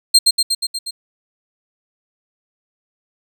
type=tone with echo; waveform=30% pulse; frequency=4186 Hz; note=C8; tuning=in tune; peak=-3 dBFS; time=0.14-0.19 s; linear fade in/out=10 ms; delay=120 ms; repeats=6; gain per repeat=-3 dB; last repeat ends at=0.91 s; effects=none